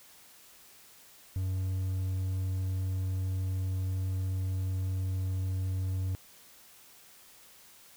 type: tone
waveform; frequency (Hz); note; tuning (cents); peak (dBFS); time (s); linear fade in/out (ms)
triangle; 93.7; F#2; +22; -27; 1.36-6.15; 0
effects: white hiss -56 dBFS RMS until 7.96 s